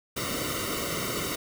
pink noise with comb filter, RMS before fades -31 dBFS, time 0.16-1.36 s, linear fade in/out 10 ms, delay 1.2 ms, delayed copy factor -0.95, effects none

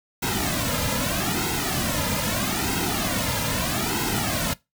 pink noise with flanger, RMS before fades -25 dBFS, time 0.22-4.54 s, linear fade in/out 10 ms, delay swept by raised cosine 1.7 to 2.7 ms, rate 0.79 Hz, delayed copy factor -0.8, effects noise-tail reverb RT60 0.2 s tail -21 dB re dry

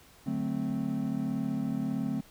triangle chord, D dominant seventh, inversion none, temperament equal, 146.83 / 185 / 220 / 261.6 Hz, D3 / F#3 / A3 / C4, 0 / 0 / 0 / 0 cents, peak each -35 / -35 / -31 / -31 dBFS, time 0.26-2.21 s, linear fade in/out 10 ms, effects pink hiss -57 dBFS RMS until 2.3 s

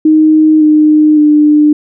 sine tone with pitch steps, 311.1 / 305.2 / 299.5 Hz, D#4 / D#4 / D4, 0 / -33 / +34 cents, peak -3 dBFS, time 0.05-1.73 s, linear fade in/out 5 ms, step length 560 ms, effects none

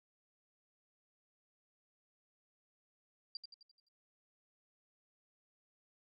sine tone with echo, 4750 Hz, D8, 19 cents sharp, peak -40 dBFS, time 3.35-3.37 s, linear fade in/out 2 ms, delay 86 ms, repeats 6, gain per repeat -6 dB, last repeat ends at 3.886 s, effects none

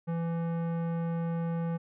sine tone with tanh clipping, 167.3 Hz, E3, 26 cents sharp, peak -31 dBFS, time 0.07-1.78 s, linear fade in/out 20 ms, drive 16 dB, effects none

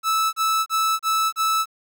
45% pulse tone bursts, 1310 Hz, E6, 11 cents flat, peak -18 dBFS, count 5, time 0.03-1.658 s, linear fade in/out 50 ms, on 300 ms, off 32 ms, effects 10-bit

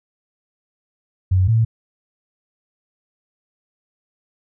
sine tone pair in turn, 93 / 113.02 Hz, F#2 / A2, +9 / +47 cents, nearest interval minor third, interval 338 cents, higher second, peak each -12 dBFS, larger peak neither, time 1.31-1.48 / 1.48-1.65 s, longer neither, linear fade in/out 10 ms, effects none

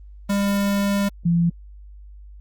square / sine tone pair in turn, 200.5 / 170.24 Hz, G3 / F3, +39 / -44 cents, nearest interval minor third, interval 283 cents, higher first, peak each -19 / -15 dBFS, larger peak second, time 0.29-1.09 / 1.25-1.5 s, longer first, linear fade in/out 10 ms, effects added 50 Hz sine -39 dBFS peak until 2.4 s + Opus 24 kbps

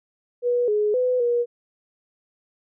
sine tone with pitch steps, 486.4 / 420.1 / 502 / 478.8 Hz, B4 / G#4 / B4 / A#4, -26 / +20 / +28 / +46 cents, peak -18 dBFS, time 0.42-1.46 s, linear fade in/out 50 ms, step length 260 ms, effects none

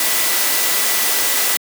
sine tone in noise, 1975.5 Hz, B6, in tune, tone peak -28 dBFS, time 0-1.57 s, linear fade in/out 2 ms, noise white, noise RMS -17 dBFS, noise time 0-1.57 s, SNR -14 dB, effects high-pass 300 Hz 12 dB/octave

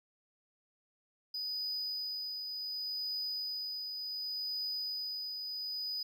triangle tone with tremolo, 4974 Hz, D#8, 1 cent flat, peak -33 dBFS, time 1.34-6.03 s, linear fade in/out 5 ms, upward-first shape triangle, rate 0.68 Hz, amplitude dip 40%, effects none

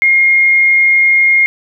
sine tone, 2136 Hz, C7, 35 cents sharp, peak -6 dBFS, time 0.02-1.46 s, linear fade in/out 0 ms, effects none

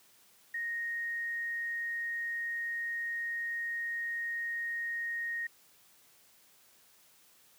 sine tone, 1864.7 Hz, A#6, in tune, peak -33 dBFS, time 0.54-5.47 s, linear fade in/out 5 ms, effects white hiss -63 dBFS RMS until 7.58 s + high-pass 80 Hz 12 dB/octave

